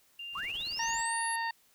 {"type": "tone", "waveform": "sine", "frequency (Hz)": 2794, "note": "F7", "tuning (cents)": 0, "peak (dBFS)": -39, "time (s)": [0.19, 0.95], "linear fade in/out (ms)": 5}
{"type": "noise with tremolo", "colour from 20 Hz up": "pink", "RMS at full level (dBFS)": -50, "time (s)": [0.32, 1.06], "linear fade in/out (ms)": 50, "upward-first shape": "triangle", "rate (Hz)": 18, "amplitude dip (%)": 70}
{"type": "linear sweep", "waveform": "sine", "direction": "up", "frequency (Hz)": [1000, 11175], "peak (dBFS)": -35, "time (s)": [0.35, 1.36], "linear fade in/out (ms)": 5}
{"type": "harmonic tone", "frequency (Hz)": 918, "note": "A#5", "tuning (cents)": -27, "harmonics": [1, 2, 3, 4, 5], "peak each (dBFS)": [-33, -35, -45, -51, -44], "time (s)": [0.79, 1.51], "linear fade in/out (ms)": 5}
{"effects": ["white hiss -66 dBFS RMS until 1.74 s"]}